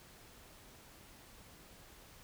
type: silence
effects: pink hiss -58 dBFS RMS until 2.23 s